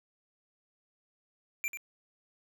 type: tone with echo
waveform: square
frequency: 2363 Hz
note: D7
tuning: 10 cents sharp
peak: -31 dBFS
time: 1.64-1.68 s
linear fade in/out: 0 ms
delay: 92 ms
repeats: 1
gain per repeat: -8 dB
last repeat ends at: 1.772 s
effects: none